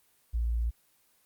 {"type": "tone", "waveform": "sine", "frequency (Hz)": 57.7, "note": "A#1", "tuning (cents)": -17, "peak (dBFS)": -26, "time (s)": [0.33, 0.71], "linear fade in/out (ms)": 20, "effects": ["white hiss -67 dBFS RMS until 1.25 s", "Opus 24 kbps"]}